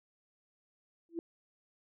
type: tone with exponential growth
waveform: sine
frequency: 335 Hz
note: E4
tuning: 28 cents sharp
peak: -30 dBFS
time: 1.09-1.19 s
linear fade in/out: 1 ms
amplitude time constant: 21 ms
effects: none